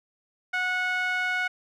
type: tone with band-pass filter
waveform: sawtooth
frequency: 733 Hz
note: F#5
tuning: 16 cents flat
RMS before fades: -27 dBFS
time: 0.53-1.48 s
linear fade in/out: 10 ms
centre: 1800 Hz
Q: 8.3
effects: none